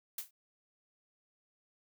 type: noise with exponential decay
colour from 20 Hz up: blue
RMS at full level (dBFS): -34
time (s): 0.18-0.31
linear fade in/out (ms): 5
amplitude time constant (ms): 28
effects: none